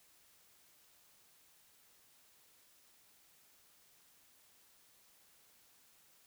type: silence
effects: white hiss -67 dBFS RMS until 6.26 s